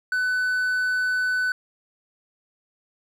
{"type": "tone", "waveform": "triangle", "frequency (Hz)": 1500, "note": "F#6", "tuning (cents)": 23, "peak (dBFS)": -19, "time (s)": [0.12, 1.52], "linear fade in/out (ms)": 2, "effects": []}